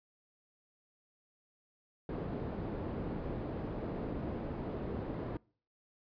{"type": "low-pass noise", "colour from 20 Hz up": "white", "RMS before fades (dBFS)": -39, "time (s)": [2.09, 5.37], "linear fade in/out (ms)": 2, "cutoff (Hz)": 390, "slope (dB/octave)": 12, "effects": ["noise-tail reverb RT60 0.5 s tail -26 dB re dry", "resampled to 11025 Hz"]}